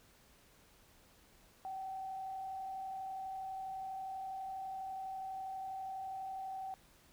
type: tone with frequency modulation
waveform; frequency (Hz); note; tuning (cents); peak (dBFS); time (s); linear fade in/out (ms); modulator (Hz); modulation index
sine; 766; G5; -40; -40; 1.65-6.74; 0; 32.2; 0.41
effects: pink hiss -65 dBFS RMS until 7.12 s